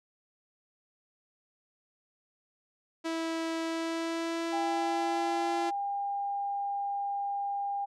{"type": "tone with pitch glide", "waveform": "sawtooth", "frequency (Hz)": [327.2, 340.9], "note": ["E4", "F4"], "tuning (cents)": [-13, -42], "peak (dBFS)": -27, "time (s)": [3.04, 5.71], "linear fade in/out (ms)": 20, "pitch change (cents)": 71, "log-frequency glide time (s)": [3.63, 5.57]}
{"type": "tone", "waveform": "sine", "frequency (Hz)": 803, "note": "G5", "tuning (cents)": 41, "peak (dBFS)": -30, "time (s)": [4.52, 7.86], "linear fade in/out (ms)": 20}
{"effects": ["low-pass 7000 Hz 12 dB/octave"]}